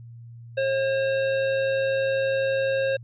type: tone with amplitude modulation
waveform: square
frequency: 538 Hz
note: C5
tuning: 48 cents sharp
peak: -21 dBFS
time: 0.57-2.97 s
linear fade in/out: 10 ms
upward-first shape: sine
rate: 112 Hz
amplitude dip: 25%
effects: added 117 Hz sine -40 dBFS peak until 3.03 s + resampled to 8000 Hz

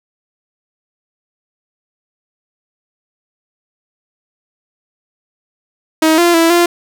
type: tone with pitch steps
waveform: sawtooth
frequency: 317.1 / 345.2 / 330.6 / 346.2 Hz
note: D#4 / F4 / E4 / F4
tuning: +33 / -20 / +5 / -15 cents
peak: -4 dBFS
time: 6.02-6.66 s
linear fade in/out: 5 ms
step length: 160 ms
effects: none

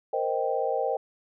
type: chord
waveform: sine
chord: C minor seventh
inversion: third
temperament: equal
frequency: 466.2 / 523.3 / 622.3 / 784 Hz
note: Bb4 / C5 / Eb5 / G5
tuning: 0 / 0 / 0 / 0 cents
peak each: -30 / -29 / -31 / -30 dBFS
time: 0.13-0.97 s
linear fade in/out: 5 ms
effects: none

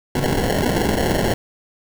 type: noise with sample-and-hold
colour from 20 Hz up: white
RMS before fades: -19 dBFS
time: 0.15-1.34 s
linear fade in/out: 5 ms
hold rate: 1225 Hz
effects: none

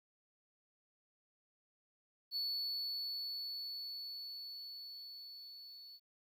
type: tone with level ramp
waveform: triangle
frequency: 4435 Hz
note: C#8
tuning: in tune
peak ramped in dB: -34 to -51 dBFS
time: 2.31-6 s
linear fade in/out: 50 ms
effects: 12-bit

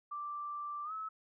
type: tone with pitch glide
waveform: sine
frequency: 1174.7 to 1295.9 Hz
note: D6 to E6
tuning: 0 to -30 cents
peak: -38 dBFS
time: 0.11-1.09 s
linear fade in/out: 10 ms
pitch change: +170 cents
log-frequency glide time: 0.84-0.92 s
effects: none

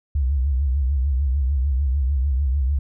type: tone with vibrato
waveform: sine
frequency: 67.7 Hz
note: C#2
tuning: 40 cents flat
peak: -17 dBFS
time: 0.15-2.79 s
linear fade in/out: 5 ms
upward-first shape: sine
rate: 6.7 Hz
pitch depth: 140 cents each way
effects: none

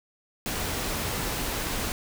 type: noise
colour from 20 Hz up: pink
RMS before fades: -30 dBFS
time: 0.46-1.92 s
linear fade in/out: 0 ms
effects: none

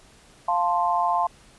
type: chord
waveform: sine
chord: F major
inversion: none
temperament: equal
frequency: 698.5 / 880 / 1046.5 Hz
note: F5 / A5 / C6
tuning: 0 / 0 / 0 cents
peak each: -24 dBFS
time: 0.48-1.27 s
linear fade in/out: 5 ms
effects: pink hiss -53 dBFS RMS until 1.58 s + resampled to 24000 Hz

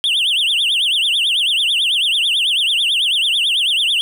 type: tone with vibrato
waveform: triangle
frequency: 3136 Hz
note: G7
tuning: in tune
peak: -12 dBFS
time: 0.04-4.01 s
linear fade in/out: 0 ms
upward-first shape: triangle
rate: 9.1 Hz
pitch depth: 290 cents each way
effects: none

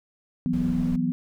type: chord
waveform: sine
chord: E suspended second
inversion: none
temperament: just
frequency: 164.81 / 185.42 / 247.2 Hz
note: E3 / F#3 / B3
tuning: 0 / +4 / +2 cents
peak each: -28 / -28 / -24 dBFS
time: 0.46-1.12 s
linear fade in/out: 0 ms
type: noise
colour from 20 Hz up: brown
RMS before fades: -35 dBFS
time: 0.53-0.96 s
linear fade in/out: 5 ms
effects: none

